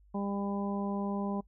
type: harmonic tone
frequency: 200.2 Hz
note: G3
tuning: 37 cents sharp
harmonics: 1 / 2 / 3 / 4 / 5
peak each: -32 / -40 / -42 / -42 / -43 dBFS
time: 0.14-1.41 s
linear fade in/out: 10 ms
effects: noise-tail reverb RT60 0.1 s tail -23 dB re dry + added 50 Hz sine -58 dBFS peak until 1.47 s